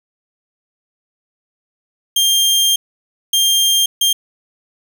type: tone bursts at uneven times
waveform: sawtooth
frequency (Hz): 3195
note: G7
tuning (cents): +32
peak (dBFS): -8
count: 3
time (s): 2.16-2.76 / 3.33-3.86 / 4.01-4.13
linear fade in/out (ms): 5
effects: none